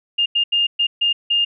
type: tone bursts at uneven times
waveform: sine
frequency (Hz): 2820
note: F7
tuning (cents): +16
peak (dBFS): -14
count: 6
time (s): 0.18-0.26 / 0.35-0.44 / 0.52-0.67 / 0.79-0.87 / 1.01-1.13 / 1.3-1.45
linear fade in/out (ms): 10
effects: none